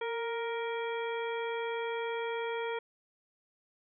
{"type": "harmonic tone with a mistuned harmonic", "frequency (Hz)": 467.8, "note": "A#4", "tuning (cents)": 6, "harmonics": [1, 2, 3, 4, 5, 7], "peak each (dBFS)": [-34, -39, -44, -45, -44, -48], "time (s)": [0.01, 2.79], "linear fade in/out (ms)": 5, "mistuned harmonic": 1, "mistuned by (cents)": -32, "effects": []}